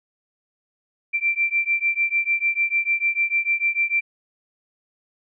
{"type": "beating tone pair", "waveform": "sine", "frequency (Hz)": [2349, 2355.7], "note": ["D7", "D7"], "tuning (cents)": [0, 5], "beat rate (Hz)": 6.7, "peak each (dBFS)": -22, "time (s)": [1.13, 4.01], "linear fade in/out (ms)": 20, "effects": []}